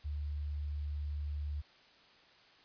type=tone; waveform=sine; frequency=73.5 Hz; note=D2; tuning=2 cents sharp; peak=-35 dBFS; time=0.04-1.62 s; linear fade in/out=20 ms; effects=white hiss -62 dBFS RMS until 2.64 s + resampled to 11025 Hz